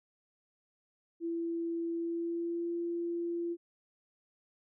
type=tone with pitch glide; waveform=sine; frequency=335.3 to 341.8 Hz; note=E4 to F4; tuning=+30 to -37 cents; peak=-32 dBFS; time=1.2-3.57 s; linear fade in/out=50 ms; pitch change=+33 cents; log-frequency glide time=1.93-2.73 s; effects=none